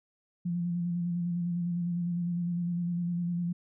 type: tone with vibrato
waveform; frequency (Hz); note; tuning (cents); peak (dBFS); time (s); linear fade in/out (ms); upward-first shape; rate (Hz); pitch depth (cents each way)
sine; 173.6; F3; -10; -28; 0.45-3.53; 10; square; 9.9; 24
effects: none